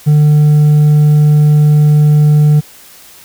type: tone with hard clipping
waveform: sine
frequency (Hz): 150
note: D3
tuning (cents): +37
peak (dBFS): -5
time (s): 0.06-2.61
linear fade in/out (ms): 20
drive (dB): 2
effects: white hiss -38 dBFS RMS until 3.24 s